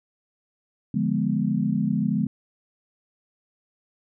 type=chord; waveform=sine; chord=D diminished seventh; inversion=none; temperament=equal; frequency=146.83 / 174.61 / 207.7 / 246.9 Hz; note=D3 / F3 / Ab3 / Cb4; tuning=0 / 0 / 0 / 0 cents; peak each=-28 / -27 / -24 / -27 dBFS; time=0.94-2.27 s; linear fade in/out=5 ms; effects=none